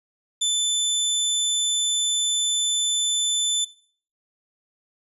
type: tone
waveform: 25% pulse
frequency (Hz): 3520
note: A7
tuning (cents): 0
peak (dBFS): -16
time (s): 0.41-3.65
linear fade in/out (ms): 10
effects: noise-tail reverb RT60 0.5 s tail -20 dB re dry + resampled to 32000 Hz